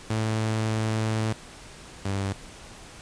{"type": "tone pair in turn", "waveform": "sawtooth", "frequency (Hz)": [110, 98.27], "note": ["A2", "G2"], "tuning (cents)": [0, 5], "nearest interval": "major second", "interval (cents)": 195, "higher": "first", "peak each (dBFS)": [-20, -22], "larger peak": "first", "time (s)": [[0.1, 1.33], [2.05, 2.33]], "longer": "first", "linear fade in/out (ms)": 5, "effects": ["pink hiss -45 dBFS RMS until 3.01 s", "resampled to 22050 Hz"]}